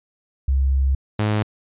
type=tone pair in turn; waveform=sine / sawtooth; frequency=67.2 / 106.15 Hz; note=C2 / G#2; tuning=+47 / +38 cents; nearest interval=minor sixth; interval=791 cents; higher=second; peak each=-15 / -14 dBFS; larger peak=second; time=0.48-0.95 / 1.19-1.43 s; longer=first; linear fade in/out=5 ms; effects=resampled to 8000 Hz